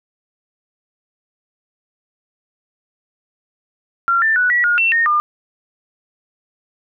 sine tone with pitch steps, 1376 / 1779 / 1478 / 1935 / 1430 / 2698 / 1844 / 1204 Hz, F6 / A6 / F#6 / B6 / F6 / E7 / A#6 / D6, -26 / +19 / -2 / -36 / +41 / +40 / -19 / +43 cents, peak -12 dBFS, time 4.08-5.2 s, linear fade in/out 0 ms, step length 140 ms, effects none

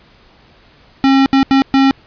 square tone bursts at uneven times, 270 Hz, C#4, 45 cents flat, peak -8 dBFS, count 4, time 1.04-1.26 / 1.33-1.43 / 1.51-1.62 / 1.74-1.91 s, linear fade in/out 0 ms, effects pink hiss -47 dBFS RMS until 2.06 s + resampled to 11025 Hz

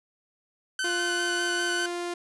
sawtooth tone with vibrato, 1511 Hz, F#6, 36 cents sharp, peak -23 dBFS, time 0.79-1.86 s, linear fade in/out 2 ms, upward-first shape square, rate 5 Hz, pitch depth 17 cents each way
sawtooth tone, 349.2 Hz, F4, in tune, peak -26 dBFS, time 0.84-2.14 s, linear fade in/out 5 ms
effects resampled to 24000 Hz + 10-bit

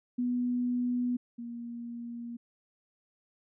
sine tone pair in turn, 245.8 / 236.3 Hz, B3 / A#3, -8 / +24 cents, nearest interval minor second, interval 68 cents, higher first, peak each -27 / -37 dBFS, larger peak first, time 0.18-1.17 / 1.38-2.37 s, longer neither, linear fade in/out 10 ms, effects none

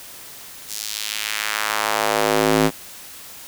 square tone with high-pass filter sweep, 53.4 Hz, G#1, 49 cents sharp, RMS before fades -21 dBFS, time 0.67-2.71 s, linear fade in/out 50 ms, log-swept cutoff 6200 to 230 Hz, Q 1.2, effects white hiss -39 dBFS RMS until 3.47 s

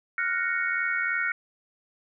sine chord, Gb major seventh, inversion third, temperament equal, 1396.9 / 1480 / 1864.7 / 2217 Hz, F6 / Gb6 / Bb6 / Db7, 0 / 0 / 0 / 0 cents, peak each -30 dBFS, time 0.18-1.32 s, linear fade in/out 2 ms, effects none

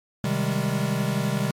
square chord, Ab major seventh, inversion first, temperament equal, 130.81 / 155.56 / 196 / 207.7 Hz, C3 / Eb3 / G3 / Ab3, 0 / 0 / 0 / 0 cents, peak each -28 / -29 / -28 / -31 dBFS, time 0.24-1.51 s, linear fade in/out 2 ms, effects MP3 64 kbps

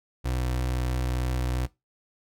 30% pulse tone with vibrato, 62.5 Hz, B1, 21 cents sharp, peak -23 dBFS, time 0.24-1.67 s, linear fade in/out 20 ms, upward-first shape sine, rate 3 Hz, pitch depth 10 cents each way, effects noise-tail reverb RT60 0.2 s tail -19 dB re dry

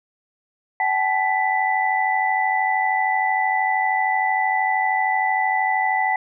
sine tone cluster, 765 / 858 / 1986 Hz, G5 / A5 / B6, -42 / -44 / +9 cents, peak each -22 dBFS, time 0.8-6.16 s, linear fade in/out 2 ms, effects none

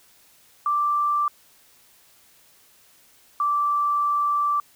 sine tone pair in turn, 1174.7 / 1167.9 Hz, D6 / D6, 0 / -10 cents, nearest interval unison, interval 10 cents, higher first, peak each -19 dBFS, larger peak neither, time 0.66-1.28 / 3.4-4.6 s, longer second, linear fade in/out 2 ms, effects white hiss -56 dBFS RMS until 4.75 s

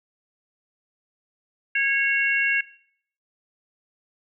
harmonic tone, 549 Hz, C#5, 17 cents flat, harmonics 3 / 4 / 5, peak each -23 / -24 / -25 dBFS, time 1.75-2.61 s, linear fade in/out 5 ms, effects noise-tail reverb RT60 0.6 s tail -18 dB re dry

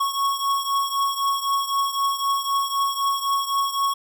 square beating tone pair, 1104 / 1107.9 Hz, C#6 / C#6, -7 / -1 cents, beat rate 3.9 Hz, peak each -23 / -27 dBFS, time 0-3.94 s, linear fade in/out 10 ms, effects none

